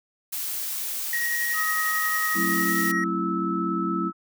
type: noise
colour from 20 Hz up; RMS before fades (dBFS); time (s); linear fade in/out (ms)
blue; -30; 0.32-2.92; 10
type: tone with tremolo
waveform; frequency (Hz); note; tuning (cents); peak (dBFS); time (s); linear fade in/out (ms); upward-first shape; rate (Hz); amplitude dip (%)
triangle; 1891; A#6; +24; -22; 1.13-3.04; 2; sine; 11; 25
type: tone with pitch glide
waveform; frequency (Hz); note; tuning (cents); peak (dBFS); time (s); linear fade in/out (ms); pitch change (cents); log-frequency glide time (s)
sine; 1263 to 1305.3; D#6 to E6; +26 to -17; -28; 1.53-4.13; 50; +57; 2.47-2.77
type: chord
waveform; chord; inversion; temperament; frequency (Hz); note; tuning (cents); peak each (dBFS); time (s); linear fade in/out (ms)
sine; F# half-diminished seventh; none; just; 185 / 222 / 266.4 / 333; F#3 / A3 / C4 / E4; 0 / +16 / +31 / +18; -29 / -32 / -33 / -28; 2.34-4.12; 50
effects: none